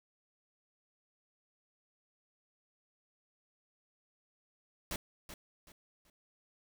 pink noise with echo, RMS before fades -38 dBFS, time 4.91-4.96 s, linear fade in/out 2 ms, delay 380 ms, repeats 3, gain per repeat -10 dB, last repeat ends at 6.1 s, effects none

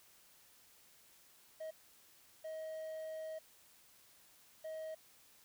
triangle tone bursts at uneven times, 633 Hz, D#5, 30 cents sharp, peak -40 dBFS, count 3, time 1.6-1.71 / 2.44-3.39 / 4.64-4.95 s, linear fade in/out 10 ms, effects white hiss -65 dBFS RMS until 5.44 s

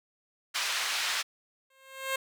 white band-pass noise, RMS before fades -31 dBFS, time 0.54-1.23 s, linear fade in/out 20 ms, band 1100 to 4400 Hz, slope 12 dB/octave
10% pulse tone with exponential growth, 533 Hz, C5, 32 cents sharp, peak -18 dBFS, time 1.7-2.16 s, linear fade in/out 5 ms, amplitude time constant 100 ms
effects none

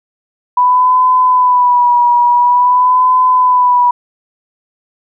sine tone with vibrato, 987.8 Hz, B5, in tune, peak -6 dBFS, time 0.57-3.91 s, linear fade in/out 5 ms, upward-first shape sine, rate 0.48 Hz, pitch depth 43 cents each way, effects none

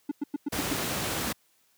triangle tone bursts, 289.5 Hz, D4, 25 cents flat, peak -24 dBFS, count 6, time 0.09-0.734 s, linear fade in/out 5 ms, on 24 ms, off 100 ms
pink noise, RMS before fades -30 dBFS, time 0.52-1.33 s, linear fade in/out 10 ms
effects white hiss -67 dBFS RMS until 1.77 s + high-pass 100 Hz 12 dB/octave

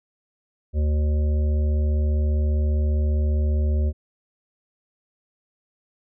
harmonic tone, 75 Hz, D2, 37 cents sharp, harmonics 1 / 3 / 5 / 7 / 8, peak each -18 / -33 / -36 / -40 / -40 dBFS, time 0.73-3.93 s, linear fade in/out 50 ms, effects none

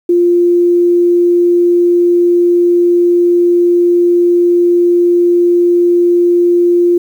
sine tone, 349.2 Hz, F4, in tune, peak -6 dBFS, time 0.09-6.98 s, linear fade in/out 5 ms, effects 7-bit

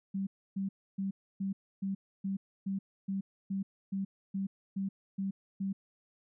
sine tone bursts, 194.5 Hz, G3, 13 cents flat, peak -31 dBFS, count 14, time 0.14-5.73 s, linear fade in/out 10 ms, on 130 ms, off 290 ms, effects none

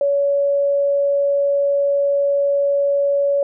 sine tone, 564 Hz, C#5, 30 cents sharp, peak -14 dBFS, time 0.01-3.43 s, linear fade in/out 2 ms, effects none

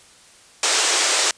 white band-pass noise, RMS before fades -19 dBFS, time 0.63-1.31 s, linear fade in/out 2 ms, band 330 to 8600 Hz, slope 48 dB/octave, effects white hiss -49 dBFS RMS until 1.37 s + resampled to 22050 Hz

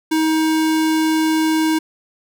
square tone, 316.4 Hz, D#4, 29 cents sharp, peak -15 dBFS, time 0.11-1.79 s, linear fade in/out 10 ms, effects none

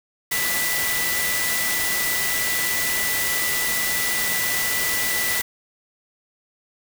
sine tone in noise, 1979 Hz, B6, 3 cents sharp, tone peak -25 dBFS, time 0.31-5.42 s, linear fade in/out 10 ms, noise white, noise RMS -24 dBFS, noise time 0.31-5.42 s, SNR -4 dB, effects none

